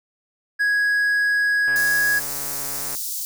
triangle tone, 1661.2 Hz, G#6, in tune, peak -15 dBFS, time 0.59-2.2 s, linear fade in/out 20 ms
click train, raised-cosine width 0.5 ms, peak -22 dBFS, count 180, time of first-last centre 1.68-2.95 s, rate 141 Hz
white high-pass noise, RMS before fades -28 dBFS, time 1.76-3.25 s, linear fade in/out 0 ms, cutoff 4800 Hz, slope 24 dB/octave
effects none

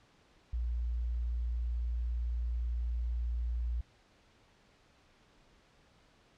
sine tone, 59 Hz, A#1, 22 cents sharp, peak -31 dBFS, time 0.53-3.81 s, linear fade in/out 5 ms, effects pink hiss -65 dBFS RMS until 6.37 s + low-pass 5000 Hz 12 dB/octave

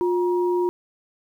sine tone pair together, 355.8 / 950 Hz, F4 / A#5, +32 / +33 cents, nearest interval octave + perfect fourth, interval 1701 cents, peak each -19 / -28 dBFS, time 0.01-0.69 s, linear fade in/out 0 ms, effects 9-bit

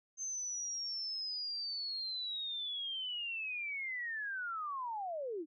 sine linear sweep, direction down, 6300 to 290 Hz, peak -37 dBFS, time 0.17-5.46 s, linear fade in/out 50 ms, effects none

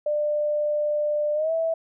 sine tone with pitch glide, 596 to 653.7 Hz, D5 to E5, +25 to -15 cents, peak -21 dBFS, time 0.06-1.74 s, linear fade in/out 5 ms, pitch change +160 cents, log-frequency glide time 1.34-1.52 s, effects none

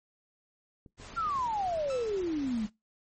clicks, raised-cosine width 3 ms, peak -38 dBFS, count 8, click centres 0.862 / 0.999 / 1.14 / 1.271 / 1.357 / 1.387 / 1.739 / 1.774 s
pink noise, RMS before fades -47 dBFS, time 0.97-2.7 s, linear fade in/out 50 ms
sine exponential sweep, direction down, 1406 to 204.2 Hz, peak -28 dBFS, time 1.16-2.67 s, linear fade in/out 20 ms
sawtooth tone with exponential decay, 1318.5 Hz, E6, in tune, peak -35 dBFS, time 1.9-2.41 s, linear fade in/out 0 ms, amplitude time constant 110 ms
effects noise-tail reverb RT60 0.2 s tail -21 dB re dry + MP3 32 kbps

